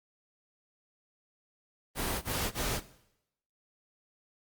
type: noise bursts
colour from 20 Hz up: pink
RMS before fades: -32 dBFS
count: 3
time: 1.95-2.81 s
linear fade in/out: 50 ms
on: 270 ms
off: 25 ms
effects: noise-tail reverb RT60 0.8 s tail -17 dB re dry + Opus 32 kbps